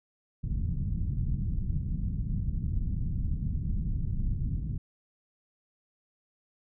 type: low-pass noise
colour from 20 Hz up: pink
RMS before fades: -30 dBFS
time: 0.43-4.78 s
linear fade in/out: 10 ms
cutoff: 180 Hz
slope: 24 dB/octave
effects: none